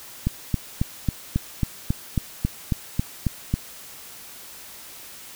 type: click train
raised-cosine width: 5 ms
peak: -8 dBFS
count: 13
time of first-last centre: 0.27-3.54 s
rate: 3.67 Hz
effects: white hiss -42 dBFS RMS until 5.35 s